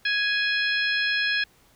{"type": "harmonic tone with a mistuned harmonic", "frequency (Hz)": 831, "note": "G#5", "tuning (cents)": 1, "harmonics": [2, 3, 4, 5, 6], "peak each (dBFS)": [-24, -28, -30, -32, -34], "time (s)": [0.05, 1.44], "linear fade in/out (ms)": 5, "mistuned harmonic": 6, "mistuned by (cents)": 76, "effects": ["pink hiss -59 dBFS RMS until 1.75 s"]}